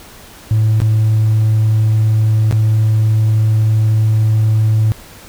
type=tone with dropouts; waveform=triangle; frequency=109.1 Hz; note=A2; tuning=14 cents flat; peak=-6 dBFS; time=0.51-4.92 s; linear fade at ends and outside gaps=0 ms; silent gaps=0.802-0.818 / 2.511-2.525 s; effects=tanh soft clip ceiling -5 dBFS + pink hiss -38 dBFS RMS until 5.28 s